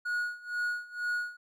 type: tone with tremolo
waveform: triangle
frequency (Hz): 1451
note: F#6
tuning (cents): -34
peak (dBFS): -26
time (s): 0.05-1.37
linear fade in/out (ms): 10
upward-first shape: sine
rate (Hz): 2.1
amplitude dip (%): 90
effects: none